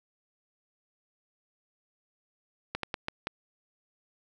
slowing click train, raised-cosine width 0.3 ms, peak -15 dBFS, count 5, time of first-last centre 2.75-3.271 s, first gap 83 ms, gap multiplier 1.31, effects none

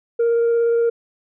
sine tone with vibrato, 466.3 Hz, A#4, 1 cent sharp, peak -12 dBFS, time 0.19-0.9 s, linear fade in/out 10 ms, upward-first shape sine, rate 17 Hz, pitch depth 8 cents each way, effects tanh soft clip ceiling -13 dBFS

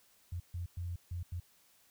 sine tone bursts at uneven times, 87.31 Hz, F2, in tune, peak -36 dBFS, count 5, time 0.32-0.4 / 0.54-0.66 / 0.77-0.96 / 1.11-1.23 / 1.32-1.4 s, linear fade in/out 5 ms, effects white hiss -67 dBFS RMS until 1.9 s

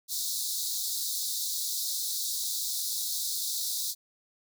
pink high-pass noise, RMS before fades -32 dBFS, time 0.08-3.95 s, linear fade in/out 50 ms, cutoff 3700 Hz, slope 96 dB/octave, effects none

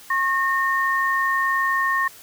sine tone pair together, 1085.4 / 1833 Hz, C#6 / A#6, -37 / -30 cents, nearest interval major sixth, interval 907 cents, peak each -21 dBFS, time 0.1-2.08 s, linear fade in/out 5 ms, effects white hiss -45 dBFS RMS until 2.22 s

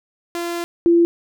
sawtooth / sine tone pair in turn, 343.3 / 340.5 Hz, F4 / F4, -30 / -44 cents, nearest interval unison, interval 14 cents, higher first, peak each -19 / -10 dBFS, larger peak second, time 0.35-0.64 / 0.86-1.05 s, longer first, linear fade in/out 0 ms, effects none

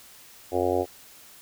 harmonic tone, 90.2 Hz, F#2, 44 cents flat, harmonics 1 / 3 / 4 / 5 / 6 / 7 / 8 / 9, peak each -35 / -32 / -27 / -28 / -29 / -32 / -30 / -35 dBFS, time 0.51-0.86 s, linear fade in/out 50 ms, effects white hiss -50 dBFS RMS until 1.41 s

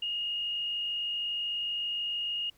sine tone with frequency modulation, 2856 Hz, F7, 38 cents sharp, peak -30 dBFS, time 0.02-2.5 s, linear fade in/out 5 ms, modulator 46.5 Hz, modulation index 0.86, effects pink hiss -65 dBFS RMS until 2.57 s

